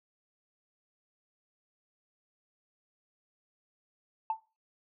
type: tone with exponential decay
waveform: sine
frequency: 886 Hz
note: A5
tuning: 12 cents sharp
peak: -23 dBFS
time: 4.3-4.4 s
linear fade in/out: 2 ms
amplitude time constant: 20 ms
effects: noise-tail reverb RT60 0.3 s tail -18 dB re dry + tanh soft clip ceiling -22 dBFS